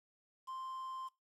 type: tone with quantisation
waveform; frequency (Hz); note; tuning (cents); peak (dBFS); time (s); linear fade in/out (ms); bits
triangle; 1046.5; C6; 0; -40; 0.47-1.09; 20; 10
effects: noise-tail reverb RT60 0.2 s tail -20 dB re dry + low-pass 11000 Hz 12 dB/octave